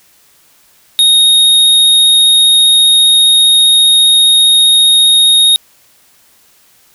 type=tone with vibrato; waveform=square; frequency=3729 Hz; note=A#7; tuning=in tune; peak=-5 dBFS; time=0.99-5.56 s; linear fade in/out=0 ms; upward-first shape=triangle; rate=15 Hz; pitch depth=8 cents each way; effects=white hiss -48 dBFS RMS until 6.94 s